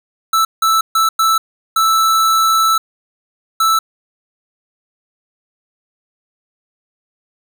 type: tone bursts at uneven times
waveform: square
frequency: 1318.5 Hz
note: E6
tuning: in tune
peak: -11 dBFS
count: 6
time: 0.33-0.45 / 0.62-0.81 / 0.95-1.09 / 1.19-1.38 / 1.76-2.78 / 3.6-3.79 s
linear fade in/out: 5 ms
effects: none